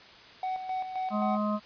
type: tone with tremolo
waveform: triangle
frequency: 749 Hz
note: F#5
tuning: 21 cents sharp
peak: -27 dBFS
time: 0.43-1.37 s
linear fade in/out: 2 ms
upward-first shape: square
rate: 3.8 Hz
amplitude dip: 55%
type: harmonic tone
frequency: 210 Hz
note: G#3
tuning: 19 cents sharp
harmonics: 1 / 3 / 5 / 6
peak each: -28 / -33 / -35 / -36 dBFS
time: 1.1-1.6 s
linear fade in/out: 50 ms
effects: white hiss -51 dBFS RMS until 1.65 s + resampled to 11025 Hz